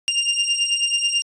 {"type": "beating tone pair", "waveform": "sawtooth", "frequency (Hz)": [2794, 2803.2], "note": ["F7", "F7"], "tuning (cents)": [0, 6], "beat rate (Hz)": 9.2, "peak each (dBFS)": -18, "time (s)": [0.08, 1.22], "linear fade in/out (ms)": 0, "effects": ["resampled to 22050 Hz"]}